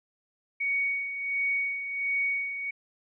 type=tone with tremolo; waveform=sine; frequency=2237 Hz; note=C#7; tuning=15 cents sharp; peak=-24 dBFS; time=0.6-2.71 s; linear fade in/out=10 ms; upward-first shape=sine; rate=1.4 Hz; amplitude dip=60%; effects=none